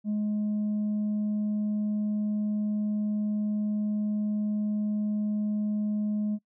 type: tone with tanh clipping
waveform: sine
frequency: 210 Hz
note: G#3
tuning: 19 cents sharp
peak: -26 dBFS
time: 0.04-6.39 s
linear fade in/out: 50 ms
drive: 1 dB
effects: noise-tail reverb RT60 0.1 s tail -24 dB re dry